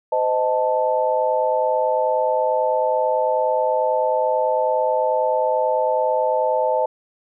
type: chord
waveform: sine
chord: A diminished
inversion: first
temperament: equal with one note detuned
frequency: 513.1 / 622.3 / 880 Hz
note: C5 / Eb5 / A5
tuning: -34 / 0 / 0 cents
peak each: -21 dBFS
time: 0.12-6.86 s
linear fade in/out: 5 ms
effects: none